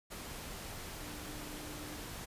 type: tone in noise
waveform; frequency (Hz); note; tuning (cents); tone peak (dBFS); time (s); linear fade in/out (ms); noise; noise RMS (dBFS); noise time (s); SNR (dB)
sine; 300; D4; +37; -50; 1-2.03; 20; pink; -45; 0.1-2.26; -8
effects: resampled to 32000 Hz